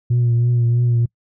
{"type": "tone with vibrato", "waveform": "sine", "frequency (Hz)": 119.6, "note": "A#2", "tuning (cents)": 45, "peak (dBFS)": -11, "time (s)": [0.1, 1.06], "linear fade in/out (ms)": 10, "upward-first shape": "triangle", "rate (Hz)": 3.1, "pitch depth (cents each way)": 36, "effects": ["noise-tail reverb RT60 0.1 s tail -26 dB re dry", "tanh soft clip ceiling -11 dBFS"]}